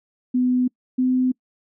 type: tone pair in turn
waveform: sine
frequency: 250.9 / 255.1 Hz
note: B3 / C4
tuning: +28 / -44 cents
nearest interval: unison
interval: 28 cents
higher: second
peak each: -16 dBFS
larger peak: neither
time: 0.34-0.68 / 0.98-1.32 s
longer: neither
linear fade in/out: 10 ms
effects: noise-tail reverb RT60 0.1 s tail -26 dB re dry